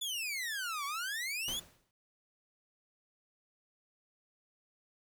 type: exponential two-way sweep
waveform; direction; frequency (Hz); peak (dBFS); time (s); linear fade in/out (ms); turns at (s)
sawtooth; down then up; 3520 to 1100 to 3520; -32; 0.01-1.6; 10; 0.85
type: noise with exponential decay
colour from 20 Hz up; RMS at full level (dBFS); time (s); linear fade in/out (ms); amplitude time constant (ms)
pink; -42; 1.48-1.91; 1; 92
effects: none